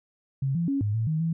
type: tone with pitch steps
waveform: sine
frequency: 135.5 / 169.7 / 276.7 / 103.8 / 112.1 / 157.1 / 164.4 Hz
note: C#3 / F3 / C#4 / G#2 / A2 / D#3 / E3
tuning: -39 / -49 / -3 / 0 / +33 / +17 / -4 cents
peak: -23 dBFS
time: 0.42-1.33 s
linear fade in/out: 5 ms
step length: 130 ms
effects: none